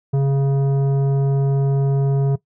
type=tone with tanh clipping; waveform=sine; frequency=137.9 Hz; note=C#3; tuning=9 cents flat; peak=-16 dBFS; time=0.13-2.36 s; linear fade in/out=10 ms; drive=11 dB; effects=noise-tail reverb RT60 0.1 s tail -18 dB re dry